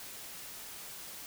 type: silence
effects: white hiss -46 dBFS RMS until 1.26 s